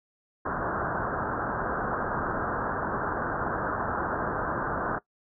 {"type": "low-pass noise", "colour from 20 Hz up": "white", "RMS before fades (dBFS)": -30, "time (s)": [0.45, 4.99], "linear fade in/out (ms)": 10, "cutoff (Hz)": 1600, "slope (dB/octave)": 96, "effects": ["noise-tail reverb RT60 0.1 s tail -19 dB re dry"]}